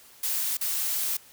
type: noise with dropouts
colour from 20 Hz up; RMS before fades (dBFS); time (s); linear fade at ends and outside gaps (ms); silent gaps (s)
blue; -28; 0.23-1.17; 5; 0.571-0.61
effects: white hiss -53 dBFS RMS until 1.32 s